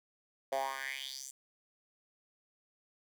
10% pulse tone with high-pass filter sweep, 134.5 Hz, C3, 48 cents sharp, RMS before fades -39 dBFS, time 0.52-1.31 s, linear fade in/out 5 ms, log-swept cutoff 580 to 7800 Hz, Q 4.5, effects none

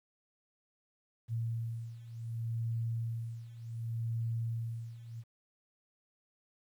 sine beating tone pair, 114.5 / 115.17 Hz, A#2 / A#2, -31 / -20 cents, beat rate 0.67 Hz, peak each -39 / -36 dBFS, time 1.28-5.24 s, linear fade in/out 50 ms, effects 11-bit

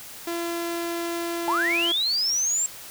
sawtooth tone, 340 Hz, F4, 46 cents flat, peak -23 dBFS, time 0.27-1.92 s, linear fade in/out 5 ms
sine linear sweep, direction up, 830.6 to 7540 Hz, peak -21 dBFS, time 1.48-2.66 s, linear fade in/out 0 ms
effects white hiss -41 dBFS RMS until 2.9 s

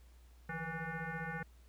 sine tone with frequency modulation, 820 Hz, G#5, 22 cents flat, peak -38 dBFS, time 0.49-1.43 s, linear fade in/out 5 ms, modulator 325 Hz, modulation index 3.4, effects added 60 Hz sine -57 dBFS peak until 1.68 s + pink hiss -70 dBFS RMS until 1.68 s

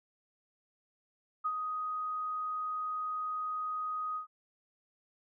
sine tone with ADSR envelope, 1250 Hz, D#6, 8 cents sharp, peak -28 dBFS, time 1.44-4.27 s, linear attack 19 ms, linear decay 55 ms, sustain -5 dB, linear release 110 ms, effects none

